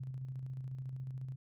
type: tone with tremolo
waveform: sine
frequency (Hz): 130.81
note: C3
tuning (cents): 0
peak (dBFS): -38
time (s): 0-1.36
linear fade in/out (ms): 10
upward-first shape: square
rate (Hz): 14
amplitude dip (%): 35
effects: none